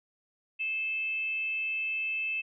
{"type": "tone with frequency modulation", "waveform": "sine", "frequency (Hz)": 2623, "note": "E7", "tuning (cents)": -9, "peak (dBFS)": -29, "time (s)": [0.59, 2.42], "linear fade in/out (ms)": 20, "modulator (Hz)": 490, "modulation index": 0.2, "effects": []}